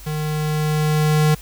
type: tone with level ramp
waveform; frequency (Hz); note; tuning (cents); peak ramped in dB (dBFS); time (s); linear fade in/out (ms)
square; 152.9; D#3; -30; -23 to -13; 0.06-1.35; 10
effects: added 50 Hz sine -38 dBFS peak until 1.41 s + white hiss -43 dBFS RMS until 1.41 s